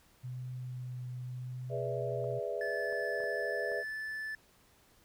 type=tone with vibrato; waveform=sine; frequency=125.7 Hz; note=B2; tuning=31 cents sharp; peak=-38 dBFS; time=0.23-2.4 s; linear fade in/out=20 ms; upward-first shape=triangle; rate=0.87 Hz; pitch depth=13 cents each way
type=chord; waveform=sine; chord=E dominant seventh; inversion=first; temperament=equal; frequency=415.3 / 493.9 / 587.3 / 659.3 Hz; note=G#4 / B4 / D5 / E5; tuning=0 / 0 / 0 / 0 cents; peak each=-39 dBFS; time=1.69-3.84 s; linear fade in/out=50 ms
type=clicks; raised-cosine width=1 ms; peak=-39 dBFS; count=5; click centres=2.242 / 2.926 / 3.204 / 3.239 / 3.718 s
type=tone with pitch glide; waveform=triangle; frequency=1736 to 1748.1 Hz; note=A6 to A6; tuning=-24 to -12 cents; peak=-35 dBFS; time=2.61-4.35 s; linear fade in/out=2 ms; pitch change=+12 cents; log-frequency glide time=3.2-3.99 s
effects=pink hiss -65 dBFS RMS until 5.04 s